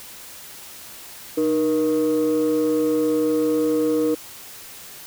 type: tone pair together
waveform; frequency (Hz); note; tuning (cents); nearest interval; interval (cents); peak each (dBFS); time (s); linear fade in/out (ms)
sine; 307.2 / 475; D#4 / A#4; -22 / +33; minor sixth; 755; -18; 1.37-4.15; 10
effects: tanh soft clip ceiling -14 dBFS + white hiss -40 dBFS RMS until 5.06 s